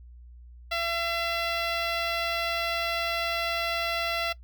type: tone with notch filter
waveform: 10% pulse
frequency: 676 Hz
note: E5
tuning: 43 cents sharp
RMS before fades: -29 dBFS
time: 0.71-4.33 s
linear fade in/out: 10 ms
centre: 10000 Hz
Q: 0.89
effects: noise-tail reverb RT60 0.1 s tail -19 dB re dry + added 60 Hz sine -45 dBFS peak until 4.43 s